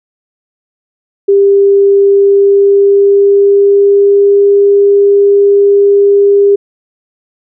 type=tone with pitch glide; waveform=sine; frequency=397.9 to 402.1 Hz; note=G4 to G4; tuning=+26 to +44 cents; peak=-3 dBFS; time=1.28-6.56 s; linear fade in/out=10 ms; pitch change=+18 cents; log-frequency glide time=2.04-4.46 s; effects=none